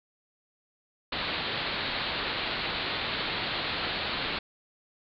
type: low-pass noise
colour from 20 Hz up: white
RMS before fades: -32 dBFS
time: 1.12-4.39 s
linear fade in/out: 5 ms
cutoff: 4400 Hz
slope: 96 dB/octave
effects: none